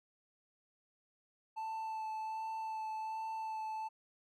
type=tone with vibrato; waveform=triangle; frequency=880 Hz; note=A5; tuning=in tune; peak=-36 dBFS; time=1.56-3.89 s; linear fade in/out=20 ms; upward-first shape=sine; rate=1.3 Hz; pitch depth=13 cents each way; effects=none